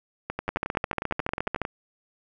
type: two click trains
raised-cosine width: 0.5 ms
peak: -14 / -11 dBFS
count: 16 / 17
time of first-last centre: 0.3-1.651 / 0.49-1.617 s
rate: 11.1 / 14.2 Hz
effects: none